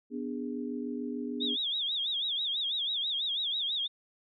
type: chord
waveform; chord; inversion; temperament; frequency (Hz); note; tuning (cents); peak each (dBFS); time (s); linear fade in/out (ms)
sine; G# diminished; first; equal with one note detuned; 246.9 / 293.7 / 411.7; B3 / D4 / G#4; 0 / 0 / -15; -35 / -38 / -40; 0.1-1.57; 50
type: tone with vibrato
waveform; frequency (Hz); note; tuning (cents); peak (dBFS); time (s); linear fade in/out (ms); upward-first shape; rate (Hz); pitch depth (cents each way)
sine; 3520; A7; 0; -29; 1.4-3.88; 20; sine; 6.1; 160
effects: none